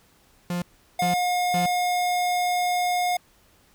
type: tone bursts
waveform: 45% pulse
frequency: 175.8 Hz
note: F3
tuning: 12 cents sharp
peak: -25 dBFS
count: 3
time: 0.5-1.66 s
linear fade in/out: 2 ms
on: 120 ms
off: 400 ms
type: tone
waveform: square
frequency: 717 Hz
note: F5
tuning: 45 cents sharp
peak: -22 dBFS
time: 0.99-3.17 s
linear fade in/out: 5 ms
effects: pink hiss -59 dBFS RMS until 3.74 s